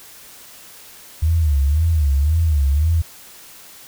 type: tone with vibrato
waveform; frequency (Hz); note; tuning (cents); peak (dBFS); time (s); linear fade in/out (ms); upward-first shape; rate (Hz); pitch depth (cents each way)
sine; 75.5; D2; +48; -13; 1.22-3.02; 10; sine; 1.9; 170
effects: white hiss -42 dBFS RMS until 3.87 s